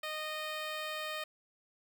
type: tone with notch filter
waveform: 10% pulse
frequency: 617 Hz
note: D#5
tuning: 15 cents flat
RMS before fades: -39 dBFS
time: 0.03-1.24 s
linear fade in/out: 5 ms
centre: 9700 Hz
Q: 1.8
effects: none